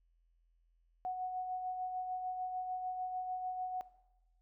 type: tone with tremolo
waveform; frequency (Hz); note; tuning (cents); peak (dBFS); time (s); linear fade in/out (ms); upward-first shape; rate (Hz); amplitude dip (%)
sine; 738; F#5; -5; -34; 1.05-3.81; 0; sine; 6.7; 35
effects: noise-tail reverb RT60 1.0 s tail -17 dB re dry + added 42 Hz sine -69 dBFS peak until 4.41 s